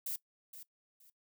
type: noise with echo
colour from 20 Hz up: violet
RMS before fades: -38 dBFS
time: 0.06-0.16 s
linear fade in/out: 5 ms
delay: 470 ms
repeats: 2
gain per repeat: -12 dB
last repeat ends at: 1.1 s
effects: noise-tail reverb RT60 0.1 s tail -18 dB re dry